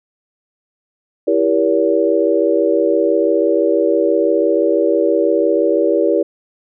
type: chord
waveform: sine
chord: E diminished seventh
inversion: none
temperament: just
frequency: 329.6 / 395.6 / 474.7 / 569.6 Hz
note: E4 / G4 / Bb4 / Db5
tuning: 0 / +16 / +31 / +47 cents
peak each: -17 dBFS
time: 1.27-6.23 s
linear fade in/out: 10 ms
effects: none